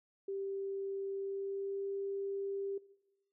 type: tone with pitch glide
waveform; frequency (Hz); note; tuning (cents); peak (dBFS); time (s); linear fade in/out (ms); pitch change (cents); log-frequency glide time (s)
sine; 392 to 395; G4 to G4; 0 to +13; -36; 0.28-2.78; 5; +13; 1.14-1.86
effects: noise-tail reverb RT60 0.9 s tail -19 dB re dry